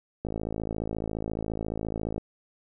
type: click train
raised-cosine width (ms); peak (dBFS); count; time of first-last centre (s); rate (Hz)
2; -18; 106; 0.25-2.18; 54.4
effects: none